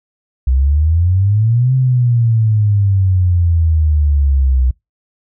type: exponential two-way sweep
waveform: sine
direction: up then down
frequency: 62.4 to 131.7 to 62.4 Hz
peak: -9 dBFS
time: 0.47-4.71 s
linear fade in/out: 5 ms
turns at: 1.74 s
effects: noise-tail reverb RT60 0.2 s tail -26 dB re dry